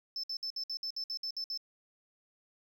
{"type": "tone bursts", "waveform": "triangle", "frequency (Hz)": 5274, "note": "E8", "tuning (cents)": 0, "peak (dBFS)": -32, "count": 11, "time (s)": [0.16, 1.575], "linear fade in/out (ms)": 2, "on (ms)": 75, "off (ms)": 59, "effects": ["tanh soft clip ceiling -31 dBFS", "11-bit"]}